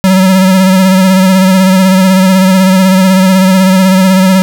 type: tone with vibrato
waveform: square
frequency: 188.4 Hz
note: F#3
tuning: 32 cents sharp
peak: -4 dBFS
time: 0.04-4.42 s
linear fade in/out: 0 ms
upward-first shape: sine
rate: 16 Hz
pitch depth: 38 cents each way
effects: none